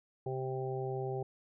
harmonic tone with a mistuned harmonic, 130.81 Hz, C3, in tune, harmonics 1 / 3 / 4 / 5 / 6, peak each -38 / -37 / -45 / -48 / -43 dBFS, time 0.26-1.23 s, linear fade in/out 5 ms, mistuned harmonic 1, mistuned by +20 cents, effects none

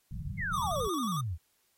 white low-pass noise, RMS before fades -38 dBFS, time 0.11-0.88 s, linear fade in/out 5 ms, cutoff 190 Hz, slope 96 dB/octave
sine exponential sweep, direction down, 2217 to 74 Hz, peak -31 dBFS, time 0.37-1.38 s, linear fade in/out 50 ms
square tone with vibrato, 1174.7 Hz, D6, in tune, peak -34 dBFS, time 0.53-1.21 s, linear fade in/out 5 ms, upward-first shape square, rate 11 Hz, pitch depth 65 cents each way
effects white hiss -72 dBFS RMS until 1.77 s + AAC 48 kbps

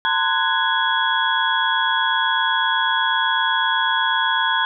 sine tone cluster, 904 / 1032 / 1481 / 1660 / 3343 Hz, A5 / C6 / F#6 / G#6 / G#7, +47 / -24 / +1 / -1 / +11 cents, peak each -23 dBFS, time 0.05-4.65 s, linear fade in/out 0 ms, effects none

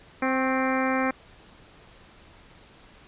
harmonic tone with a mistuned harmonic, 261.6 Hz, C4, in tune, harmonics 1 / 2 / 3 / 4 / 5 / 6 / 7 / 8 / 9, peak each -26 / -29 / -31 / -32 / -33 / -34 / -34 / -35 / -36 dBFS, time 0.22-1.11 s, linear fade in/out 5 ms, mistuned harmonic 4, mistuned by +36 cents, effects pink hiss -52 dBFS RMS until 3.07 s + resampled to 8000 Hz

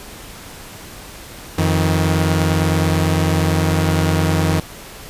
sawtooth tone pair together, 89 / 158.29 Hz, F2 / D#3, +33 / +30 cents, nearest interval minor seventh, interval 997 cents, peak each -13 dBFS, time 1.58-4.6 s, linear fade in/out 5 ms, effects pink hiss -36 dBFS RMS until 5.09 s + resampled to 32000 Hz

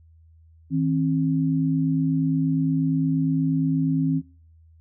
sine tone pair together, 159.2 / 267.7 Hz, D#3 / C4, +40 / +40 cents, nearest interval major sixth, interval 900 cents, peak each -22 dBFS, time 0.7-4.22 s, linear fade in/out 50 ms, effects noise-tail reverb RT60 0.5 s tail -24 dB re dry + added 81 Hz sine -50 dBFS peak until 4.8 s

